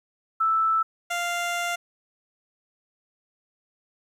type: tone pair in turn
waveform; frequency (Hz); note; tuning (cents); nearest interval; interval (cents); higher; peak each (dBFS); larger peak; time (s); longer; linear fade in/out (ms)
sine / 15% pulse; 1318.5 / 696.4; E6 / F5; 0 / -5; major seventh; 1105; first; -19; neither; 0.4-0.83 / 1.1-1.76; second; 10
effects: low-pass 12000 Hz 12 dB/octave + 10-bit